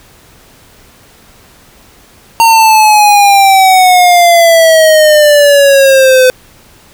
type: exponential sweep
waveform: square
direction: down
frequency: 920 to 507 Hz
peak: -3 dBFS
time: 2.4-6.3 s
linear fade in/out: 0 ms
effects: pink hiss -41 dBFS RMS until 6.93 s